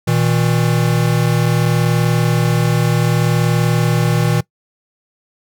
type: tone pair together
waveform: square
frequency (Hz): 119.37 / 160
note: A#2 / D#3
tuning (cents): +42 / +49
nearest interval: perfect fourth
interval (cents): 507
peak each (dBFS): -16 / -16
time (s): 0.07-4.41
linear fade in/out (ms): 10
effects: noise-tail reverb RT60 0.1 s tail -21 dB re dry